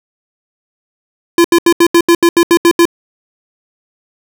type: tone bursts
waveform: square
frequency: 341 Hz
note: F4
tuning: 41 cents flat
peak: -5 dBFS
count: 11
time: 1.38-2.854 s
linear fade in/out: 2 ms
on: 64 ms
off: 77 ms
effects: none